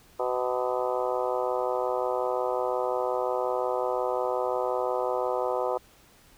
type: harmonic tone with a mistuned harmonic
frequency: 125.6 Hz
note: B2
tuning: 30 cents sharp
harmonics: 3 / 4 / 5 / 6 / 7 / 8 / 9 / 10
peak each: -33 / -29 / -32 / -34 / -36 / -35 / -42 / -39 dBFS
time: 0.19-5.78 s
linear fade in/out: 10 ms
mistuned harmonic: 9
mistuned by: +72 cents
effects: pink hiss -57 dBFS RMS until 6.37 s